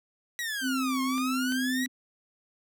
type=exponential two-way sweep; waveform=sawtooth; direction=down then up; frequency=1952 to 1064 to 1952 Hz; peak=-27 dBFS; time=0.39-1.86 s; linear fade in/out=0 ms; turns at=1.02 s
type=tone with pitch glide; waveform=sine; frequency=262.6 to 256.8 Hz; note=C4 to C4; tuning=+6 to -32 cents; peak=-27 dBFS; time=0.61-1.88 s; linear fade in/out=50 ms; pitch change=-38 cents; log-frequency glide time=0.75-1.54 s
type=clicks; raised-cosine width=0.2 ms; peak=-24 / -24 dBFS; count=2; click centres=1.181 / 1.522 s
effects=none